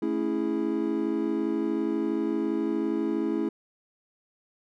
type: chord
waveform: triangle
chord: A major seventh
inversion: none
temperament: equal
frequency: 220 / 277.2 / 329.6 / 415.3 Hz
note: A3 / C#4 / E4 / G#4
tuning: 0 / 0 / 0 / 0 cents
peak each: -30 / -29 / -26 / -31 dBFS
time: 0.02-3.49 s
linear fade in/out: 5 ms
effects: none